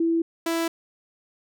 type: tone pair in turn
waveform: sine / sawtooth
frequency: 331.5 / 331.5 Hz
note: E4 / E4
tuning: +10 / +10 cents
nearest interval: unison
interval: 0 cents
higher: neither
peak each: -19 dBFS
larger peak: neither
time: 0-0.22 / 0.46-0.68 s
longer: neither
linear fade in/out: 5 ms
effects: none